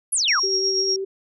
sine exponential sweep, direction down, 11630 to 987.8 Hz, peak -18 dBFS, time 0.12-0.4 s, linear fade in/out 10 ms
sine tone with tremolo, 5588 Hz, F8, in tune, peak -18 dBFS, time 0.28-0.96 s, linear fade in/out 2 ms, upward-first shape sine, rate 8.3 Hz, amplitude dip 40%
sine tone with vibrato, 385.5 Hz, G4, 29 cents flat, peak -24 dBFS, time 0.43-1.05 s, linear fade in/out 10 ms, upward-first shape sine, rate 5.3 Hz, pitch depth 13 cents each way
effects none

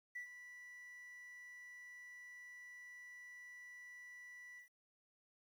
triangle tone with ADSR envelope, 1962 Hz, B6, 12 cents flat, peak -39 dBFS, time 0.15-4.69 s, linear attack 12 ms, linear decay 100 ms, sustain -12 dB, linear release 110 ms, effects tanh soft clip ceiling -40 dBFS + 12-bit

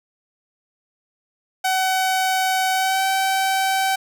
sawtooth tone with pitch glide, 754 to 768.5 Hz, F#5 to G5, +32 to -35 cents, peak -14 dBFS, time 1.64-3.96 s, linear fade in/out 10 ms, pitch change +33 cents, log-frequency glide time 2.73-3.04 s, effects none

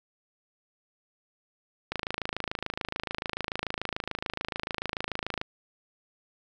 click train, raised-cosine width 0.3 ms, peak -14 dBFS, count 95, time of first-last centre 1.92-5.414 s, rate 26.9 Hz, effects none

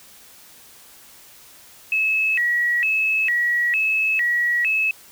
sine tone with vibrato, 2231 Hz, C#7, 11 cents sharp, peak -17 dBFS, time 1.92-4.91 s, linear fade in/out 2 ms, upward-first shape square, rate 1.1 Hz, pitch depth 260 cents each way, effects white hiss -47 dBFS RMS until 5.11 s

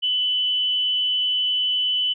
sine tone with amplitude modulation, 2996 Hz, F#7, 21 cents sharp, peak -17 dBFS, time 0.02-2.14 s, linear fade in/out 20 ms, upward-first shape sine, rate 231 Hz, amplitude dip 40%, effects none

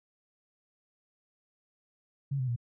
sine tone with pitch steps, 138.59 / 128.56 / 119.26 Hz, C#3 / C3 / A#2, 0 / -30 / +40 cents, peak -28 dBFS, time 2.31-2.562 s, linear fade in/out 10 ms, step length 84 ms, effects none

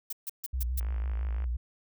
violet noise bursts, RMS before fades -35 dBFS, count 5, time 0.1-0.8 s, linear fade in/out 5 ms, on 28 ms, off 140 ms
sine tone with vibrato, 61.74 Hz, B1, in tune, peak -28 dBFS, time 0.53-1.57 s, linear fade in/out 10 ms, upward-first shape square, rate 5.9 Hz, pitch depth 64 cents each way
click train, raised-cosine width 0.5 ms, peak -33 dBFS, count 34, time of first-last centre 0.81-1.441 s, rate 52.3 Hz
effects none

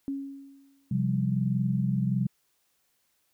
sine tone with exponential decay, 275.7 Hz, C#4, 9 cents flat, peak -27 dBFS, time 0.08-0.91 s, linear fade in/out 0 ms, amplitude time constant 180 ms
sine chord, C suspended fourth, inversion none, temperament equal, 130.81 / 174.61 / 196 Hz, C3 / F3 / G3, 0 / 0 / 0 cents, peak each -27 / -30 / -28 dBFS, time 0.91-2.27 s, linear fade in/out 5 ms
effects white hiss -72 dBFS RMS until 3.33 s

